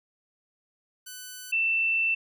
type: tone pair in turn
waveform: 5% pulse / sine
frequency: 1500 / 2673 Hz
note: F#6 / E7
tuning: +23 / +23 cents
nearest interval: minor seventh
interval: 1000 cents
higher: second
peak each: -28 / -22 dBFS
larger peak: second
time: 1.06-1.52 / 1.52-2.15 s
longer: second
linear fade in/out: 10 ms
effects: none